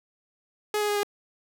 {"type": "tone with pitch steps", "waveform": "sawtooth", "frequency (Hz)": [420.7, 416.8, 413, 409.2], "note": ["G#4", "G#4", "G#4", "G#4"], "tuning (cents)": [22, 6, -10, -26], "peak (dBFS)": -20, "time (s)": [0.74, 1.032], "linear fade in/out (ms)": 2, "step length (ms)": 73, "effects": []}